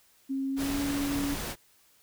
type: tone with pitch glide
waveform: sine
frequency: 269.9 to 282.5 Hz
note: C#4 to C#4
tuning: -46 to +33 cents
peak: -28 dBFS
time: 0.29-1.35 s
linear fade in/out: 20 ms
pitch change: +79 cents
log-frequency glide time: 0.51-0.77 s
type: noise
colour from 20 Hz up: pink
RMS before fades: -35 dBFS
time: 0.56-1.56 s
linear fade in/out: 50 ms
effects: white hiss -63 dBFS RMS until 2.02 s